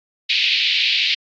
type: band-pass noise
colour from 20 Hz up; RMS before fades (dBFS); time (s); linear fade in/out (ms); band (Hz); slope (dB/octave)
pink; -18; 0.29-1.15; 10; 2300 to 4400; 48
effects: AAC 64 kbps